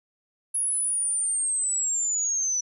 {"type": "linear sweep", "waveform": "sine", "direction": "down", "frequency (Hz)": [10548, 5900], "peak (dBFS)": -23, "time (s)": [0.54, 2.61], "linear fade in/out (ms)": 10, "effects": []}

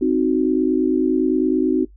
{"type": "chord", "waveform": "sine", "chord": "C diminished", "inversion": "none", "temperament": "equal", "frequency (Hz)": [261.6, 311.1, 370], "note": ["C4", "Eb4", "Gb4"], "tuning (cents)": [0, 0, 0], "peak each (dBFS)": -19, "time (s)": [0.01, 1.85], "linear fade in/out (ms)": 10, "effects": ["noise-tail reverb RT60 0.1 s tail -17 dB re dry", "added 50 Hz sine -43 dBFS peak until 1.96 s"]}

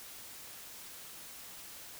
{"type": "silence", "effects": ["white hiss -49 dBFS RMS until 1.99 s"]}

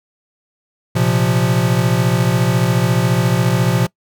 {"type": "chord", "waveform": "square", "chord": "Bb suspended second", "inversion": "none", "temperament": "equal", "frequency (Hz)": [116.54, 130.81, 174.61], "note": ["Bb2", "C3", "F3"], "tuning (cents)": [0, 0, 0], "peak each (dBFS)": -18, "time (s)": [0.95, 3.87], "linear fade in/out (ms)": 10, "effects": ["noise-tail reverb RT60 0.1 s tail -23 dB re dry"]}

